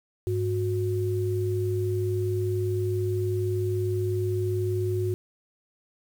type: tone pair together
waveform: sine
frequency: 102.3 / 364.6 Hz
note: G#2 / F#4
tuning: -26 / -25 cents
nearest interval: octave + minor seventh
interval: 2201 cents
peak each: -26 / -27 dBFS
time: 0.27-5.14 s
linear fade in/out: 0 ms
effects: 8-bit